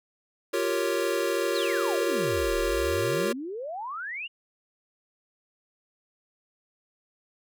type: chord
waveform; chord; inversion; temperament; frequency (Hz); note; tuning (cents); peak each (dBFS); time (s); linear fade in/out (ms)
square; G half-diminished seventh; third; equal with one note detuned; 349.2 / 392 / 464.6 / 554.4; F4 / G4 / Bb4 / Db5; 0 / 0 / -6 / 0; -31; 0.53-3.33; 10
type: exponential two-way sweep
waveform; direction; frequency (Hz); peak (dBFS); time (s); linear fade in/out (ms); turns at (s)
sine; down then up; 4713 to 32.7 to 2939; -32; 1.54-4.28; 20; 2.57
effects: none